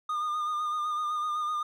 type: tone with vibrato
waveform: triangle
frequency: 1218 Hz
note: D#6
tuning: 37 cents flat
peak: -26 dBFS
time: 0.09-1.63 s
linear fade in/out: 5 ms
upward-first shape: sine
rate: 7.9 Hz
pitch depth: 31 cents each way
effects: none